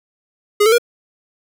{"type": "tone with pitch steps", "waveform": "square", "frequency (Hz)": [414.3, 444, 475.9], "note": ["G#4", "A4", "A#4"], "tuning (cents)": [-4, 16, 36], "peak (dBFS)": -10, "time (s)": [0.6, 0.783], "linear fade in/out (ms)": 10, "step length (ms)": 61, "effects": []}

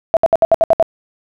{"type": "tone bursts", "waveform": "sine", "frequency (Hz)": 659.3, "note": "E5", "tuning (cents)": 0, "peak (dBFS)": -6, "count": 8, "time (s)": [0.14, 0.826], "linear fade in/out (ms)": 0, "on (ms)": 28, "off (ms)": 66, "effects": []}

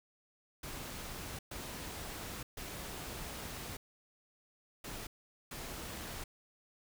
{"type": "noise bursts at uneven times", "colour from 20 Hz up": "pink", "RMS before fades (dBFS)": -44, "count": 5, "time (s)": [[0.63, 1.39], [1.51, 2.43], [2.57, 3.77], [4.84, 5.07], [5.51, 6.24]], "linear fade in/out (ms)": 5, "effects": []}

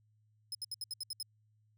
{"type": "tone bursts", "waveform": "sawtooth", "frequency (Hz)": 5120, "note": "D#8", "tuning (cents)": 49, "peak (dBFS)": -35, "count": 8, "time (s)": [0.52, 1.228], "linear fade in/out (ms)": 2, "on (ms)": 29, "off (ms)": 68, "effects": ["added 107 Hz sine -68 dBFS peak until 1.77 s"]}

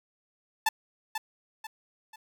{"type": "tone with echo", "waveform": "sawtooth", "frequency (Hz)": 880, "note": "A5", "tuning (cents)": 0, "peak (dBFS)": -18, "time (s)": [0.66, 0.69], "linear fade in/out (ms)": 5, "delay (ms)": 490, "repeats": 3, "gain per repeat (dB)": -8, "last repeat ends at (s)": 2.16, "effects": []}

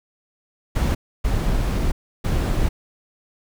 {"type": "noise bursts at uneven times", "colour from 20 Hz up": "brown", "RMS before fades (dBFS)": -20, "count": 3, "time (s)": [[0.75, 0.95], [1.24, 1.92], [2.24, 2.69]], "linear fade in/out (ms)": 10, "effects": []}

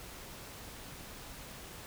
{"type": "silence", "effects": ["pink hiss -48 dBFS RMS until 1.86 s"]}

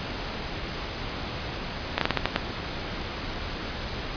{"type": "slowing click train", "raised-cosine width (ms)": 0.3, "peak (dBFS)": -5, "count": 7, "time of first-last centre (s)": [1.98, 2.361], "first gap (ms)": 33, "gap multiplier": 1.26, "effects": ["pink hiss -33 dBFS RMS until 4.16 s", "resampled to 11025 Hz"]}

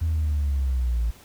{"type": "linear sweep", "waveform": "sine", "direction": "down", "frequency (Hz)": [82.41, 55], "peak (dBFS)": -19, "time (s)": [0.01, 1.11], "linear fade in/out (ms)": 10, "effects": ["tanh soft clip ceiling -18 dBFS", "pink hiss -50 dBFS RMS until 1.24 s"]}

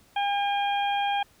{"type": "harmonic tone", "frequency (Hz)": 807, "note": "G#5", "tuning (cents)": -50, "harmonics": [1, 2, 3, 4], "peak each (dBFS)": [-24, -35, -35, -34], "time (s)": [0.16, 1.23], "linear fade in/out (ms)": 5, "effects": ["pink hiss -59 dBFS RMS until 1.4 s"]}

